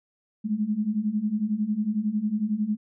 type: beating tone pair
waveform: sine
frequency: 205.2 / 216.2 Hz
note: G#3 / A3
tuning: -21 / -30 cents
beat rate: 11 Hz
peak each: -28 / -25 dBFS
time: 0.44-2.77 s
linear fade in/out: 20 ms
effects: none